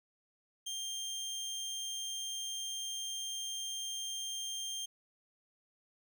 25% pulse tone, 3182 Hz, G7, 25 cents sharp, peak -34 dBFS, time 0.66-4.86 s, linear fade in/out 10 ms, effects none

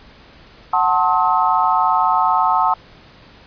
sine chord, F# diminished seventh, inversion none, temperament just, 740 / 888 / 1065.6 / 1278.7 Hz, F#5 / A5 / C6 / Eb6, 0 / +16 / +31 / +47 cents, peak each -19 / -17 / -19 / -19 dBFS, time 0.73-2.74 s, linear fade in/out 5 ms, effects pink hiss -45 dBFS RMS until 3.46 s + resampled to 11025 Hz

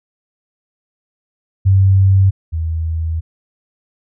sine tone pair in turn, 96.3 / 80.98 Hz, G2 / E2, -30 / -30 cents, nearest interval minor third, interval 300 cents, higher first, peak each -7 / -16 dBFS, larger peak first, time 1.65-2.31 / 2.52-3.21 s, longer second, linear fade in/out 20 ms, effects none

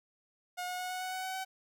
sawtooth tone with pitch steps, 720 / 725.4 / 730.9 / 736.4 / 742 / 747.5 / 753.2 / 758.9 Hz, F#5 / F#5 / F#5 / F#5 / F#5 / F#5 / F#5 / F#5, -47 / -34 / -21 / -8 / +5 / +17 / +31 / +44 cents, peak -32 dBFS, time 0.57-1.45 s, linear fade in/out 20 ms, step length 110 ms, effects none

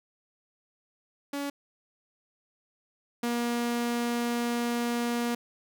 sawtooth tone pair in turn, 283 / 238 Hz, C#4 / A#3, +36 / +36 cents, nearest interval minor third, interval 300 cents, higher first, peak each -27 / -23 dBFS, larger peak second, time 1.33-1.5 / 3.23-5.35 s, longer second, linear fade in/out 5 ms, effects none

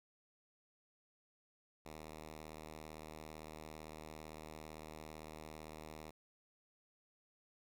5% pulse tone, 77.78 Hz, D#2, in tune, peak -38 dBFS, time 1.85-6.11 s, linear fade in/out 10 ms, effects none

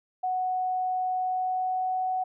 sine tone with pitch glide, 740 to 744.7 Hz, F#5 to F#5, 0 to +11 cents, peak -25 dBFS, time 0.23-2.24 s, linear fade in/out 10 ms, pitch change +11 cents, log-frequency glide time 1.17-2.05 s, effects none

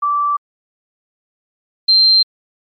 sine tone pair in turn, 1164 / 4148 Hz, D6 / C8, -16 / -16 cents, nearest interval octave + minor seventh, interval 2200 cents, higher second, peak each -13 / -7 dBFS, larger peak second, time 0.02-0.37 / 1.88-2.23 s, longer neither, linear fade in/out 10 ms, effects MP3 48 kbps

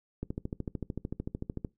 click train, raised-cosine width 3 ms, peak -21 dBFS, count 20, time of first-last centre 0.23-1.648 s, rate 13.4 Hz, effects noise-tail reverb RT60 0.2 s tail -21 dB re dry

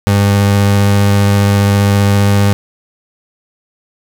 30% pulse tone with vibrato, 100.7 Hz, G2, 47 cents sharp, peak -5 dBFS, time 0.07-2.53 s, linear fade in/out 0 ms, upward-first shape sine, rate 15 Hz, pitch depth 11 cents each way, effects none

